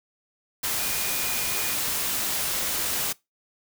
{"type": "tone in noise", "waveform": "sine", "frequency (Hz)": 2449, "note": "D#7", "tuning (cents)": -28, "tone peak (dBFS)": -35, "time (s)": [0.79, 1.75], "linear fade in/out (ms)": 10, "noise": "white", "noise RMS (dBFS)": -27, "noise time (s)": [0.63, 3.13], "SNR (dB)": -11, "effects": ["noise-tail reverb RT60 0.2 s tail -22 dB re dry"]}